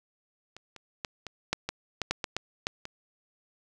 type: clicks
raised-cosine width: 0.2 ms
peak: -27 / -28 / -15 / -21 / -9 / -14 / -12 / -9 / -13 / -12 / -11 / -21 dBFS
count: 12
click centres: 0.566 / 0.763 / 1.048 / 1.267 / 1.53 / 1.69 / 2.017 / 2.11 / 2.242 / 2.366 / 2.669 / 2.854 s
effects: none